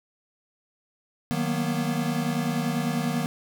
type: chord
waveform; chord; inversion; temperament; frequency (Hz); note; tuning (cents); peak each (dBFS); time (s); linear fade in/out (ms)
square; B major seventh; first; equal with one note detuned; 155.56 / 185 / 233.1 / 243.3; D#3 / F#3 / A#3 / B3; 0 / 0 / 0 / -26; -30 / -33 / -31 / -30; 1.31-3.26; 0
effects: none